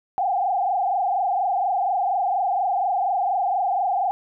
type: tone with frequency modulation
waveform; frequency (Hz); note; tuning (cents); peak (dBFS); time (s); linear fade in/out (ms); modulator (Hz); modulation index
sine; 759; F#5; +44; -19; 0.18-4.11; 0; 24.2; 2.3
effects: none